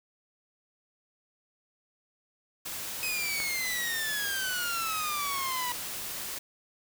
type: noise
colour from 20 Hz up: white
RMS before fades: -37 dBFS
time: 2.65-6.39 s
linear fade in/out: 10 ms
type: exponential sweep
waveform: sawtooth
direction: down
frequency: 2539 to 969 Hz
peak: -27 dBFS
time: 3.03-5.72 s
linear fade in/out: 0 ms
type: click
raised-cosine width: 0.5 ms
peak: -22 dBFS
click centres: 3.402 s
effects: none